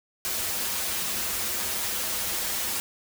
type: noise with comb filter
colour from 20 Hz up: white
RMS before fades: -29 dBFS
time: 0.25-2.8 s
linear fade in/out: 0 ms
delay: 6.9 ms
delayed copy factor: -0.95
effects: none